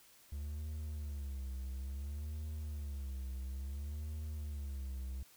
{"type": "tone with vibrato", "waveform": "triangle", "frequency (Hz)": 70.6, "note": "C#2", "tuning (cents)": 32, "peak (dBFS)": -37, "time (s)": [0.32, 5.23], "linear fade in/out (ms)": 5, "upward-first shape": "sine", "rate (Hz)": 0.58, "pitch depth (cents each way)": 150, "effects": ["white hiss -63 dBFS RMS until 5.36 s"]}